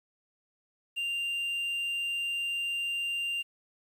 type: tone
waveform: triangle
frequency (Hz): 2787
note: F7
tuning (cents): -4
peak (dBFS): -28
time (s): 0.96-3.43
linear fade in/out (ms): 20
effects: 10-bit